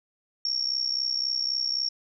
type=tone with amplitude modulation; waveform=sine; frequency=5500 Hz; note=F8; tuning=27 cents flat; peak=-21 dBFS; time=0.45-1.89 s; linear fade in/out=2 ms; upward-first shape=sine; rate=63.8 Hz; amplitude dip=85%; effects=none